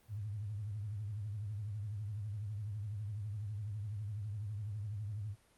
sine tone with vibrato, 104.2 Hz, G#2, 6 cents sharp, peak -38 dBFS, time 0.08-5.36 s, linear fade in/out 50 ms, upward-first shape triangle, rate 12 Hz, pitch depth 140 cents each way, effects pink hiss -68 dBFS RMS until 5.57 s + Opus 32 kbps

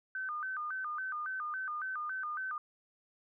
sine tone with vibrato, 1364 Hz, F6, 41 cents flat, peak -35 dBFS, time 0.15-2.58 s, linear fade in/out 2 ms, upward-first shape square, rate 3.6 Hz, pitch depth 200 cents each way, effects none

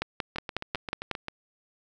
two click trains, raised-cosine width 0.3 ms, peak -18 / -12 dBFS, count 8 / 7, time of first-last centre 0.36-1.283 / 0.02-1.113 s, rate 7.58 / 5.49 Hz, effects none

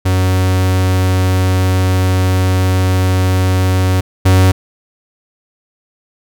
45% pulse tone pair in turn, 93 / 93.43 Hz, F#2 / F#2, +9 / +17 cents, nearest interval unison, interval 8 cents, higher second, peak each -10 / -6 dBFS, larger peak second, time 0.05-4.01 / 4.25-4.52 s, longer first, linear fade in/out 10 ms, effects none

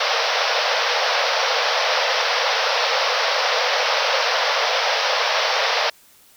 pink band-pass noise, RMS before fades -20 dBFS, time 0-5.9 s, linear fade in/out 5 ms, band 470 to 5700 Hz, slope 96 dB/octave, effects white hiss -52 dBFS RMS until 6.36 s

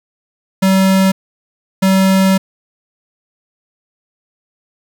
square tone bursts at uneven times, 191.1 Hz, G3, 44 cents flat, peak -9 dBFS, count 2, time 0.62-1.12 / 1.82-2.38 s, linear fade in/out 10 ms, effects 7-bit

